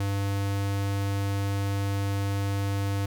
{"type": "tone", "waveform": "square", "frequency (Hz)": 99.4, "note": "G2", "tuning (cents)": 25, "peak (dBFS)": -26, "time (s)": [0, 3.06], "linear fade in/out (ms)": 5, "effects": []}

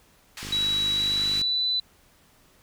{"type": "band-pass noise", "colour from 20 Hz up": "white", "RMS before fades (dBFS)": -38, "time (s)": [0.37, 1.42], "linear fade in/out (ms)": 2, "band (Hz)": [1100, 5400], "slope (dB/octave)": 12}
{"type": "click train", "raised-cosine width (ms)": 3, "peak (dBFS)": -27, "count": 51, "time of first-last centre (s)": [0.43, 1.414], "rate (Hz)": 50.8}
{"type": "tone with pitch glide", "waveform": "sine", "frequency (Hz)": [3900, 3993], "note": ["B7", "B7"], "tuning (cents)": [-23, 18], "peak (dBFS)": -22, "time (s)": [0.52, 1.8], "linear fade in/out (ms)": 5, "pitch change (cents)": 41, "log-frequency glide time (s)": [0.93, 1.68]}
{"effects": ["pink hiss -59 dBFS RMS until 2.62 s"]}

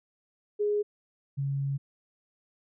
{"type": "tone pair in turn", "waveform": "sine", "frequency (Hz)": [415.3, 138.59], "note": ["G#4", "C#3"], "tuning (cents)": [0, 0], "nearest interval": "octave + perfect fifth", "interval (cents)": 1900, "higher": "first", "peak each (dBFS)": [-24, -27], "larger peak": "first", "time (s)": [[0.59, 0.83], [1.37, 1.78]], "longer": "second", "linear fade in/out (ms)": 20, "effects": []}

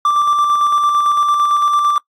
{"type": "tone with tremolo", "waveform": "triangle", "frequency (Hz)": 1174.7, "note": "D6", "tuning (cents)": 0, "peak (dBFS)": -8, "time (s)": [0.05, 1.98], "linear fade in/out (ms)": 2, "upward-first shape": "square", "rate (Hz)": 8.9, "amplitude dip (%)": 30, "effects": ["noise-tail reverb RT60 0.1 s tail -24 dB re dry", "AAC 64 kbps"]}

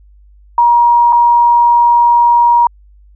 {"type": "tone with dropouts", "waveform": "sine", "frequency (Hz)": 950, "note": "A#5", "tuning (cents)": 33, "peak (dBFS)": -5, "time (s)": [0.58, 2.67], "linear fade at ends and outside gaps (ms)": 2, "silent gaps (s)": [1.125, 1.129], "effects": ["added 50 Hz sine -40 dBFS peak until 3.15 s"]}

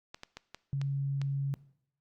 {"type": "clicks", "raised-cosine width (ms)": 0.2, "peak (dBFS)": -25, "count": 6, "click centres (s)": [0.145, 0.234, 0.37, 0.546, 0.815, 1.216]}
{"type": "tone", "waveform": "sine", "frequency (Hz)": 138.59, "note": "C#3", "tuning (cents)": 0, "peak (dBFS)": -29, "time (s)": [0.73, 1.54], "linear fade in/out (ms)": 0}
{"effects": ["noise-tail reverb RT60 0.7 s tail -20 dB re dry", "Opus 48 kbps"]}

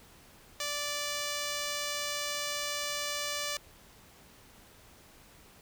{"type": "tone", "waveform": "5% pulse", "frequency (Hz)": 585, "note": "D5", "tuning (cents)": -7, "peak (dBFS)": -21, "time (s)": [0.6, 3.57], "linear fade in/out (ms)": 2, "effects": ["pink hiss -57 dBFS RMS until 5.61 s"]}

